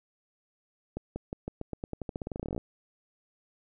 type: accelerating click train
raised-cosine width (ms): 2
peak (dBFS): -21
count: 24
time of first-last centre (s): 0.97-2.579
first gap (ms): 190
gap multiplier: 0.89
effects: none